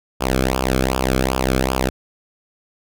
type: tone with flanger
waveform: sawtooth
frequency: 64.9 Hz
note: C2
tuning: 13 cents flat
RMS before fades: -19 dBFS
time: 0.2-1.9 s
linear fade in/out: 20 ms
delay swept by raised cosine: 0.49 to 1.09 ms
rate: 2.6 Hz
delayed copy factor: -0.8
effects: none